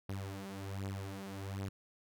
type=beating tone pair; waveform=sawtooth; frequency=97 / 98.3 Hz; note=G2 / G2; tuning=-18 / +5 cents; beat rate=1.3 Hz; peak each=-39 / -39 dBFS; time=0.09-1.69 s; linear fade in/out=5 ms; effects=none